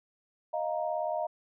sine chord, Eb suspended second, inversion none, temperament just, 622.3 / 700 / 933.4 Hz, Eb5 / F5 / Bb5, 0 / +4 / +2 cents, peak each -32 / -33 / -37 dBFS, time 0.53-1.27 s, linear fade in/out 10 ms, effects none

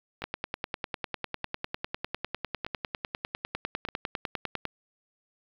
two click trains, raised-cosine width 0.3 ms, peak -14 / -20 dBFS, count 45 / 4, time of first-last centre 0.24-4.653 / 0.22-3.887 s, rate 9.97 / 0.818 Hz, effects low-pass 5000 Hz 12 dB/octave + 8-bit

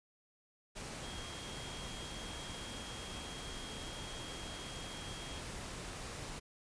sine tone in noise, 3258 Hz, G#7, 34 cents flat, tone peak -50 dBFS, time 1.02-5.41 s, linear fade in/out 20 ms, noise pink, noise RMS -45 dBFS, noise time 0.75-6.4 s, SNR -8 dB, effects resampled to 22050 Hz

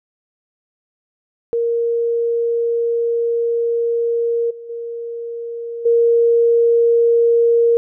sine tone with level steps, 467 Hz, A#4, 3 cents sharp, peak -15 / -31 / -24 / -10 dBFS, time 1.53-7.77 s, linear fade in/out 0 ms, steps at 4.5 / 4.69 / 5.85 s, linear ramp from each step 10 ms, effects none

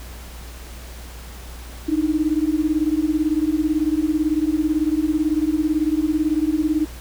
sine beating tone pair, 300 / 318 Hz, D4 / D#4, +37 / +38 cents, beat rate 18 Hz, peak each -20 dBFS, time 1.88-6.86 s, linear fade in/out 10 ms, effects added 60 Hz sine -35 dBFS peak until 7 s + pink hiss -41 dBFS RMS until 7 s

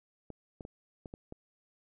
clicks, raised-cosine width 2 ms, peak -30 dBFS, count 6, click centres 0.303 / 0.608 / 0.651 / 1.058 / 1.139 / 1.324 s, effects none

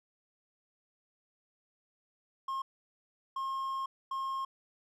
triangle tone bursts at uneven times, 1072 Hz, C6, 42 cents sharp, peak -31 dBFS, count 3, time 2.48-2.62 / 3.36-3.86 / 4.11-4.45 s, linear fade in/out 5 ms, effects none

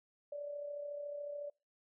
sine tone with amplitude modulation, 580 Hz, D5, 22 cents flat, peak -38 dBFS, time 0.32-1.5 s, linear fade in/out 5 ms, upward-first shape sine, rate 33.9 Hz, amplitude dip 45%, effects noise-tail reverb RT60 0.3 s tail -25 dB re dry

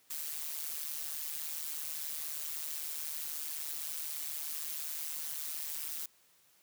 blue noise with amplitude modulation, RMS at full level -36 dBFS, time 0.1-6.06 s, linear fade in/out 5 ms, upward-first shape sine, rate 152 Hz, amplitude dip 80%, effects white hiss -67 dBFS RMS until 6.62 s + high-pass 80 Hz 12 dB/octave

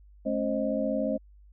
sine tone cluster, 216.3 / 273.5 / 529 / 623 Hz, A3 / C#4 / C5 / D#5, -29 / -23 / +19 / +2 cents, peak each -31 dBFS, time 0.25-1.18 s, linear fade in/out 20 ms, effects added 50 Hz sine -51 dBFS peak until 1.52 s

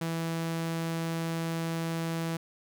sawtooth tone, 164.81 Hz, E3, in tune, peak -26 dBFS, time 0.01-2.37 s, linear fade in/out 5 ms, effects none

